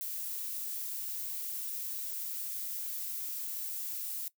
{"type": "noise", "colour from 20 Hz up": "violet", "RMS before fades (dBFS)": -38, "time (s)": [0.01, 4.28], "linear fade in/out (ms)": 0, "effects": ["noise-tail reverb RT60 0.1 s tail -19 dB re dry"]}